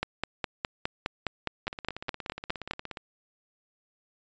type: two click trains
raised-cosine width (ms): 0.3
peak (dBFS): -21 / -12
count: 23 / 14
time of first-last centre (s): 1.67-2.972 / 0.03-2.71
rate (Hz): 16.9 / 4.85
effects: resampled to 16000 Hz